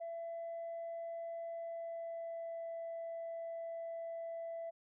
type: tone with pitch glide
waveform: sine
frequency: 670 to 665.8 Hz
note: E5 to E5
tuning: +28 to +17 cents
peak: -39 dBFS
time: 0-4.71 s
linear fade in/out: 20 ms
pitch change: -11 cents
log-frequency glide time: 1.49-2.69 s
effects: tanh soft clip ceiling -38 dBFS